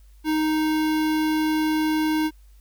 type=tone with notch filter; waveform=square; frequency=311.1 Hz; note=D#4; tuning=in tune; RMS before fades=-22 dBFS; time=0.24-2.31 s; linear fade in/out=50 ms; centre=7500 Hz; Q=1.4; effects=added 50 Hz sine -47 dBFS peak until 2.6 s + white hiss -64 dBFS RMS until 2.6 s